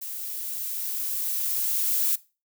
violet noise with level ramp, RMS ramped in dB -35 to -23 dBFS, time 0.01-2.16 s, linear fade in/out 10 ms, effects noise-tail reverb RT60 0.3 s tail -20 dB re dry

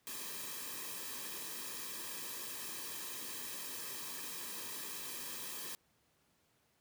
white noise with comb filter, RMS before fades -44 dBFS, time 0.07-5.75 s, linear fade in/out 0 ms, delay 1.4 ms, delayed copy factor -0.7, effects pink hiss -74 dBFS RMS until 6.8 s + high-pass 80 Hz 12 dB/octave

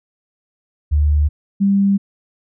sine tone pair in turn, 74.2 / 198.09 Hz, D2 / G3, +18 / +18 cents, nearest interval octave + perfect fourth, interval 1700 cents, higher second, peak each -11 dBFS, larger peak neither, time 0.91-1.29 / 1.6-1.98 s, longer neither, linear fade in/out 20 ms, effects none

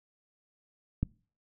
click, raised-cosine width 5 ms, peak -15 dBFS, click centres 1.03 s, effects noise-tail reverb RT60 0.4 s tail -24 dB re dry

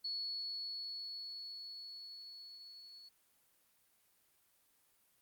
sine tone with level ramp, 4394 Hz, C#8, 16 cents flat, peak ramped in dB -37 to -53 dBFS, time 0.04-3.09 s, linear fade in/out 10 ms, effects white hiss -73 dBFS RMS until 5.21 s + Opus 32 kbps

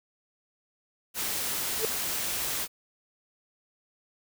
white noise, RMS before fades -31 dBFS, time 1.14-2.68 s, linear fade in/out 50 ms
sine tone with exponential growth, 441 Hz, A4, 4 cents sharp, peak -21 dBFS, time 1.76-1.85 s, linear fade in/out 0 ms, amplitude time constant 18 ms
effects none

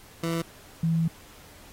20% pulse / sine tone pair in turn, 166.1 / 164.1 Hz, E3 / E3, +13 / -8 cents, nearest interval unison, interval 21 cents, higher first, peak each -21 dBFS, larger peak neither, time 0.23-0.42 / 0.83-1.08 s, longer second, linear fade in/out 5 ms, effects pink hiss -51 dBFS RMS until 1.72 s + AAC 48 kbps

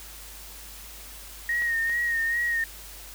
sine tone with vibrato, 1864.7 Hz, A#6, in tune, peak -23 dBFS, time 1.49-2.64 s, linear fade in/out 2 ms, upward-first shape sine, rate 2.4 Hz, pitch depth 40 cents each way
clicks, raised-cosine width 0.3 ms, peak -25 dBFS, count 2, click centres 1.621 / 1.897 s
effects added 50 Hz sine -46 dBFS peak until 3.14 s + white hiss -44 dBFS RMS until 3.14 s

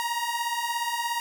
sawtooth beating tone pair, 932.3 / 949.3 Hz, A#5 / A#5, 0 / +31 cents, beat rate 17 Hz, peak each -27 / -25 dBFS, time 0-1.2 s, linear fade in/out 0 ms, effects none

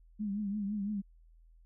sine tone with vibrato, 204.6 Hz, G#3, 26 cents flat, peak -32 dBFS, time 0.19-1.02 s, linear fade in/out 20 ms, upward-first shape triangle, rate 5.9 Hz, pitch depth 92 cents each way, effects added 41 Hz sine -57 dBFS peak until 1.65 s

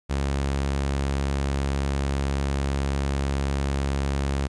sawtooth tone, 69.1 Hz, C#2, 5 cents flat, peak -19 dBFS, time 0.09-4.48 s, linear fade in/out 20 ms, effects resampled to 22050 Hz + 10-bit

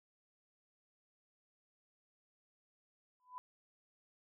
sine tone with exponential growth, 999 Hz, B5, 20 cents sharp, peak -40 dBFS, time 3.2-3.38 s, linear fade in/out 0 ms, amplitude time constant 38 ms, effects none

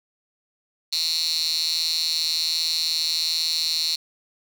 10% pulse tone with high-pass filter, 161.3 Hz, E3, 37 cents flat, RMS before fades -24 dBFS, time 0.92-3.96 s, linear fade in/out 10 ms, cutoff 4300 Hz, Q 9.1, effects none

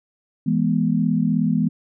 sine chord, E major, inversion none, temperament equal with one note detuned, 164.81 / 207.7 / 244.1 Hz, E3 / G#3 / B3, 0 / 0 / -20 cents, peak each -21 dBFS, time 0.46-1.69 s, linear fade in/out 10 ms, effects none

